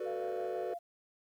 triangle chord, B minor seventh, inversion second, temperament just, 370.4 / 444.5 / 493.9 / 592.7 Hz, F#4 / A4 / B4 / D5, +2 / +18 / 0 / +16 cents, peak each -37 / -38 / -37 / -41 dBFS, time 0-0.74 s, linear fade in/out 5 ms
sine tone with tremolo, 690 Hz, F5, 21 cents flat, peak -38 dBFS, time 0.05-0.79 s, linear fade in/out 20 ms, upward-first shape square, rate 6 Hz, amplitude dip 30%
effects tanh soft clip ceiling -27 dBFS + 11-bit

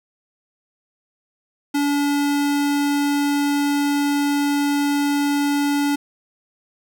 square tone, 286.8 Hz, D4, 41 cents flat, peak -18 dBFS, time 1.74-5.96 s, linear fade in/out 10 ms, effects 9-bit

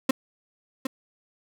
35% pulse tone with echo, 263.8 Hz, C4, 14 cents sharp, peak -15 dBFS, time 0.09-0.11 s, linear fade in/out 5 ms, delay 760 ms, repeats 1, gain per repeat -8 dB, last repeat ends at 0.87 s, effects none

